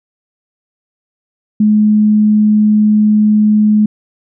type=tone; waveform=sine; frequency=212.1 Hz; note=G#3; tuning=37 cents sharp; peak=-6 dBFS; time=1.6-3.86 s; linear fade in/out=5 ms; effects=none